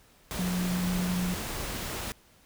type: tone in noise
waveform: sine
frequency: 180 Hz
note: F#3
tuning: 47 cents flat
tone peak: -27 dBFS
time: 0.39-1.34 s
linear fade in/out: 0 ms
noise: pink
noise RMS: -35 dBFS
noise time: 0.31-2.12 s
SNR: +5 dB
effects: pink hiss -60 dBFS RMS until 2.45 s